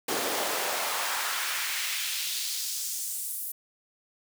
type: noise with high-pass filter sweep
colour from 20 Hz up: pink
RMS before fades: -31 dBFS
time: 0.08-3.52 s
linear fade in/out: 5 ms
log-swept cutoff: 340 to 12000 Hz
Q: 1.3
effects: none